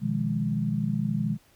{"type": "chord", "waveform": "sine", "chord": "F half-diminished seventh", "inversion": "second", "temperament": "equal", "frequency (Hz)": [123.47, 155.56, 174.61, 207.7], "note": ["Cb3", "Eb3", "F3", "Ab3"], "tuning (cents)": [0, 0, 0, 0], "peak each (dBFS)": [-31, -29, -33, -28], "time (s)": [0, 1.38], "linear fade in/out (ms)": 50, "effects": ["pink hiss -61 dBFS RMS until 1.55 s"]}